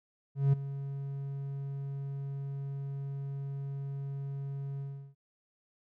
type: tone with ADSR envelope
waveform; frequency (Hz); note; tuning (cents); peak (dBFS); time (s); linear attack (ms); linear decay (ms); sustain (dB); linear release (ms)
triangle; 138.59; C#3; 0; -18; 0.35-5.15; 180; 11; -15; 350
effects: none